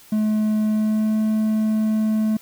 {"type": "tone with pitch glide", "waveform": "triangle", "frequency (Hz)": [214.6, 217], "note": ["A3", "A3"], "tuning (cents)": [-43, -24], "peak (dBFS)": -15, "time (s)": [0.12, 2.37], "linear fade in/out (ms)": 5, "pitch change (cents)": 19, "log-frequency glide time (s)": [0.66, 1.21], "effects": ["white hiss -48 dBFS RMS until 2.41 s"]}